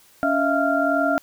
sine tone cluster, 282.8 / 644 / 686 / 1388 Hz, C#4 / E5 / F5 / F6, +35 / -41 / -31 / -11 cents, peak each -23 dBFS, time 0.23-1.18 s, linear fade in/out 0 ms, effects white hiss -54 dBFS RMS until 1.22 s

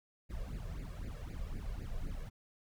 brown noise with flanger, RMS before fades -41 dBFS, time 0.29-2.3 s, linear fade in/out 20 ms, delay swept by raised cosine 0.43 to 1.83 ms, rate 3.9 Hz, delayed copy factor +0.95, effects none

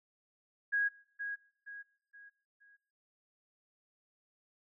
sine tone with echo, 1648 Hz, G#6, 14 cents flat, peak -28 dBFS, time 0.72-0.89 s, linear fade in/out 20 ms, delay 470 ms, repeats 4, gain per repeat -8 dB, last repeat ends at 2.77 s, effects noise-tail reverb RT60 1.0 s tail -23 dB re dry

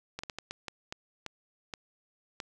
slowing click train, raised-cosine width 0.2 ms, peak -20 dBFS, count 10, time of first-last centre 0.19-2.402 s, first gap 45 ms, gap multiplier 1.4, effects none

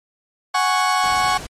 35% pulse chord, F# suspended second, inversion none, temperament equal, 740 / 830.6 / 1108.7 Hz, F#5 / G#5 / C#6, 0 / 0 / 0 cents, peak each -19 / -21 / -17 dBFS, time 0.54-1.38 s, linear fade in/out 10 ms
pink noise, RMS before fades -33 dBFS, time 1.03-1.47 s, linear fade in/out 10 ms
effects low-pass 9000 Hz 12 dB/octave + MP3 64 kbps

